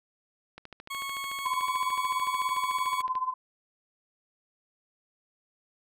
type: click train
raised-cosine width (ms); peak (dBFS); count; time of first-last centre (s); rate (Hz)
0.3; -27; 36; 0.58-3.154; 13.6
type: tone with pitch glide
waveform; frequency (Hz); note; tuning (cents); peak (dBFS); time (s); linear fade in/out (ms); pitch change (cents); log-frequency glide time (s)
20% pulse; 1100 to 1119.9; C#6 to C#6; -14 to +17; -28; 0.9-3.02; 10; +31; 1.37-1.7
type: tone with tremolo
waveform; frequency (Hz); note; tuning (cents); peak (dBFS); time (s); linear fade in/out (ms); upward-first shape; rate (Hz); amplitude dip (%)
sine; 1025; C6; -36; -24; 1.45-3.34; 10; sine; 17; 80
effects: none